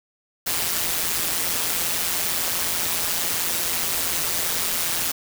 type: noise with amplitude modulation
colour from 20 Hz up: white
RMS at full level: -21 dBFS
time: 0.46-5.12 s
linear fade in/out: 10 ms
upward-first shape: sine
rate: 170 Hz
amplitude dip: 70%
effects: none